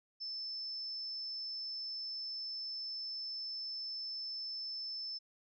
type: tone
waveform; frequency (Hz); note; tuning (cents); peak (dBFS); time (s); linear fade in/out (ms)
sine; 5274; E8; 0; -39; 0.2-5.19; 20
effects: none